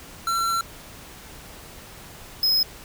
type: tone pair in turn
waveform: square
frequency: 1354 / 5112 Hz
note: E6 / D#8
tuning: +46 / +46 cents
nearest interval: octave + major seventh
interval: 2300 cents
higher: second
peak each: -22 / -18 dBFS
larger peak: second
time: 0.27-0.61 / 2.43-2.63 s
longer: first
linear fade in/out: 2 ms
effects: pink hiss -43 dBFS RMS until 2.84 s